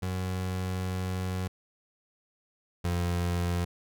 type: tone pair in turn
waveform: 30% pulse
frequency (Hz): 92.5 / 87.55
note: F#2 / F2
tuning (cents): 0 / +5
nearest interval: minor second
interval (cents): 95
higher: first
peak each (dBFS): -27 / -24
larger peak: second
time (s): 0.02-1.48 / 2.84-3.65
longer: first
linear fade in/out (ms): 10
effects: none